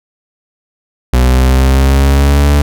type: linear sweep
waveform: 40% pulse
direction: up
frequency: 62.1 to 72.8 Hz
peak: -5 dBFS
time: 1.13-2.62 s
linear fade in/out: 5 ms
effects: none